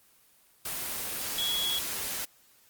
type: tone in noise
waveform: sine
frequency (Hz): 3346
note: G#7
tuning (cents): +12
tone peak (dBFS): -28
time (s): 1.38-1.79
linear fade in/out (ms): 5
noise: white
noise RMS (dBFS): -34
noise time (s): 0.65-2.25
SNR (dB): +3
effects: white hiss -62 dBFS RMS until 2.69 s + Opus 24 kbps